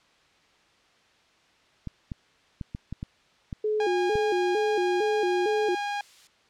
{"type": "clicks", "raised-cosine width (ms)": 5, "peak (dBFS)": -21, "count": 8, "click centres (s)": [1.873, 2.118, 2.612, 2.749, 2.926, 3.029, 3.528, 4.155]}
{"type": "tone with vibrato", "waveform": "sine", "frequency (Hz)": 392, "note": "G4", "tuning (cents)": 0, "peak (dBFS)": -23, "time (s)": [3.64, 5.75], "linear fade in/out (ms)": 5, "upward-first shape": "square", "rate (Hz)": 2.2, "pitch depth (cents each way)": 150}
{"type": "tone", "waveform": "sawtooth", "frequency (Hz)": 817, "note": "G#5", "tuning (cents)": -29, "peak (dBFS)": -24, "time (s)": [3.8, 6.01], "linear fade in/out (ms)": 2}
{"type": "noise", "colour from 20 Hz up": "violet", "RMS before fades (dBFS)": -39, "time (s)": [3.97, 6.27], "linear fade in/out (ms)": 0}
{"effects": ["white hiss -61 dBFS RMS until 6.49 s", "low-pass 4000 Hz 12 dB/octave"]}